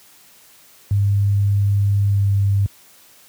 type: tone with pitch glide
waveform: sine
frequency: 100.6 to 99.5 Hz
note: G2 to G2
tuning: +45 to +26 cents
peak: -13 dBFS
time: 0.91-2.66 s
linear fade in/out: 0 ms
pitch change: -19 cents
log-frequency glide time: 2.06-2.26 s
effects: white hiss -49 dBFS RMS until 3.28 s + high-pass 60 Hz 12 dB/octave